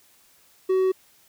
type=tone; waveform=triangle; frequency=376.1 Hz; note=F#4; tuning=28 cents sharp; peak=-16 dBFS; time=0.69-0.92 s; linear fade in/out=10 ms; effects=white hiss -58 dBFS RMS until 1.28 s